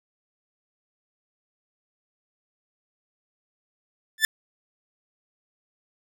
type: tone with exponential growth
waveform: sawtooth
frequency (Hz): 1760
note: A6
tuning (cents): 0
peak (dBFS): -9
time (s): 4.18-4.25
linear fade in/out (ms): 1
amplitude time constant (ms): 15
effects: none